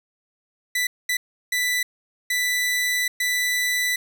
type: tone bursts at uneven times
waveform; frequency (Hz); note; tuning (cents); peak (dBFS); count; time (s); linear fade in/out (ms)
sawtooth; 1982; B6; +6; -17; 5; 0.75-0.87 / 1.09-1.17 / 1.52-1.83 / 2.3-3.08 / 3.2-3.96; 5
effects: none